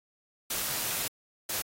white noise bursts at uneven times, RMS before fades -32 dBFS, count 2, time 0.5-1.08 / 1.49-1.62 s, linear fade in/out 5 ms, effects AAC 48 kbps

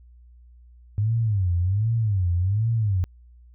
sine tone with vibrato, 100 Hz, G2, 35 cents sharp, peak -19 dBFS, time 0.98-3.04 s, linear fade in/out 0 ms, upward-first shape sine, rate 1.3 Hz, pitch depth 250 cents each way, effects added 60 Hz sine -47 dBFS peak until 3.54 s

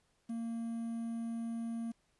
triangle tone with quantisation, 230 Hz, A#3, 23 cents flat, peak -34 dBFS, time 0.29-1.92 s, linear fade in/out 10 ms, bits 10, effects pink hiss -75 dBFS RMS until 2.19 s + resampled to 24000 Hz

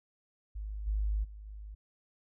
sine tone with level steps, 51.91 Hz, G#1, in tune, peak -36 / -28 / -44 / -42 dBFS, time 0.55-1.75 s, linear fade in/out 10 ms, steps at 0.86 / 1.23 / 1.45 s, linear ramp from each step 20 ms, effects none

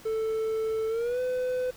triangle tone with pitch glide, 441.8 to 504.6 Hz, A4 to B4, +7 to +37 cents, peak -24 dBFS, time 0.05-1.71 s, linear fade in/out 10 ms, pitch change +230 cents, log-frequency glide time 0.88-1.2 s, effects pink hiss -51 dBFS RMS until 1.76 s

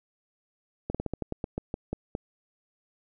slowing click train, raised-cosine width 2 ms, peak -17 dBFS, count 12, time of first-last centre 0.9-2.151 s, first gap 46 ms, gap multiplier 1.17, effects none

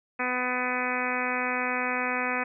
harmonic tone, 250.4 Hz, B3, 24 cents sharp, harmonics 1 / 2 / 3 / 4 / 5 / 6 / 7 / 8 / 9 / 10, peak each -35 / -35 / -35 / -35 / -35 / -35 / -35 / -35 / -35 / -35 dBFS, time 0.19-2.44 s, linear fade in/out 10 ms, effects none

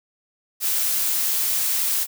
blue noise, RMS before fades -22 dBFS, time 0.6-2.07 s, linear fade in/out 50 ms, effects none

